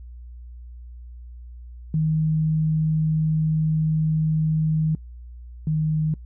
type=tone pair in turn; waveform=sine; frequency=157.1 / 155.74 Hz; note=D#3 / D#3; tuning=+17 / +2 cents; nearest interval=unison; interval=15 cents; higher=first; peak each=-18 / -19 dBFS; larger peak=first; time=1.94-4.95 / 5.67-6.14 s; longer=first; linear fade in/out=2 ms; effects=noise-tail reverb RT60 0.1 s tail -24 dB re dry + added 60 Hz sine -37 dBFS peak until 6.25 s